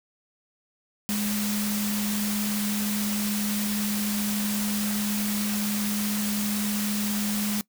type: tone in noise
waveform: sine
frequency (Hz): 207.7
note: G#3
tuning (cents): 0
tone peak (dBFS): -26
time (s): 1.09-7.61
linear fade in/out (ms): 0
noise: white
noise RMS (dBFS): -31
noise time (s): 1.09-7.61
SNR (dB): +2
effects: noise-tail reverb RT60 0.1 s tail -22 dB re dry